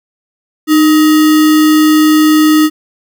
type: tone with sample-and-hold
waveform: sine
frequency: 308 Hz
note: D#4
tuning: 17 cents flat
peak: -4 dBFS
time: 0.67-2.7 s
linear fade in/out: 50 ms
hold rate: 1575 Hz
effects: none